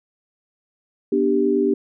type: chord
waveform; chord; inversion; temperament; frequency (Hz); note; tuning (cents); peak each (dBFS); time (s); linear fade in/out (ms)
sine; G major; first; just; 245 / 294 / 392; B3 / D4 / G4; -14 / +2 / 0; -22 / -21 / -18; 1.12-1.74; 5
effects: none